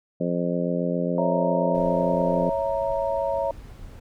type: harmonic tone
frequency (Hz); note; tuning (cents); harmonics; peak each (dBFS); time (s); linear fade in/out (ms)
87.31; F2; 0; 2 / 3 / 4 / 5 / 6 / 7; -26 / -29 / -33 / -32 / -29 / -31; 0.2-2.5; 10
type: chord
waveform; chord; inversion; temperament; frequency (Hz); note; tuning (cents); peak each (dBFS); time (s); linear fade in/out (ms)
sine; A# diminished; first; equal; 554.4 / 659.3 / 932.3; C#5 / E5 / A#5; 0 / 0 / 0; -25 / -27 / -29; 1.18-3.51; 2
type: noise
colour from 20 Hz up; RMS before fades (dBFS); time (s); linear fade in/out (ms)
brown; -41; 1.74-4; 10
effects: none